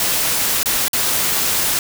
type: noise with dropouts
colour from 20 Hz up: white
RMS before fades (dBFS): -18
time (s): 0-1.79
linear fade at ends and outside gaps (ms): 1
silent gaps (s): 0.631-0.658 / 0.882-0.932
effects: none